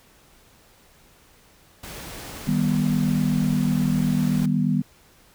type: noise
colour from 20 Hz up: pink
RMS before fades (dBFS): -37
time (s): 1.83-4.46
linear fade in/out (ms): 5
type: chord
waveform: sine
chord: Eb augmented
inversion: none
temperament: equal with one note detuned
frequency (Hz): 155.56 / 196 / 244.2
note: Eb3 / G3 / B3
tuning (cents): 0 / 0 / -19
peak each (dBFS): -23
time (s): 2.47-4.82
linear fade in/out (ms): 10
effects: pink hiss -55 dBFS RMS until 5.34 s